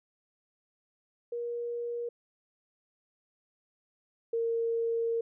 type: tone pair in turn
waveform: sine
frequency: 474.8 / 460.5 Hz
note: A#4 / A#4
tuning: +32 / -21 cents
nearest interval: minor second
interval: 53 cents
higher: first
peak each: -32 / -27 dBFS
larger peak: second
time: 1.32-2.09 / 4.33-5.21 s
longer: second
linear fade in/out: 5 ms
effects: none